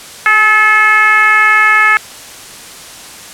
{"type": "tone with frequency modulation", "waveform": "sine", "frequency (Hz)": 1726, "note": "A6", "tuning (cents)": -34, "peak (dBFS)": -5, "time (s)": [0.26, 1.97], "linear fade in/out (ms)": 0, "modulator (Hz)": 438, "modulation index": 1.3, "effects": ["white hiss -31 dBFS RMS until 3.33 s", "low-pass 10000 Hz 12 dB/octave"]}